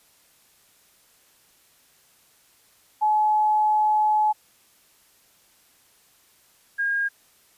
sine tone pair in turn, 853 / 1623.3 Hz, G#5 / G#6, +46 / -40 cents, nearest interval major seventh, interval 1114 cents, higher second, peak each -17 / -21 dBFS, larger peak first, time 3.01-4.33 / 6.78-7.09 s, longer first, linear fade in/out 20 ms, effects white hiss -59 dBFS RMS until 7.57 s + resampled to 32000 Hz

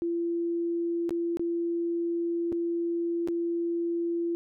sine tone with dropouts, 340 Hz, F4, 46 cents flat, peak -26 dBFS, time 0.02-4.35 s, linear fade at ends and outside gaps 0 ms, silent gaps 1.093-1.107 / 1.371-1.395 / 2.52-2.526 / 3.275-3.285 s, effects none

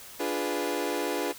30% pulse chord, D diminished seventh, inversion none, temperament equal, 293.7 / 349.2 / 415.3 / 493.9 Hz, D4 / F4 / Ab4 / Cb5, 0 / 0 / 0 / 0 cents, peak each -31 dBFS, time 0.19-1.33 s, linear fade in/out 20 ms, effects white hiss -46 dBFS RMS until 1.38 s

